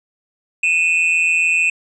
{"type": "tone pair together", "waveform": "triangle", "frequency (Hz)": [2489, 2656], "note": ["D#7", "E7"], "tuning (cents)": [0, 12], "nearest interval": "minor second", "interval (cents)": 112, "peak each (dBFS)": [-14, -15], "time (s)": [0.63, 1.7], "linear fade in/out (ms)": 5, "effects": ["resampled to 24000 Hz"]}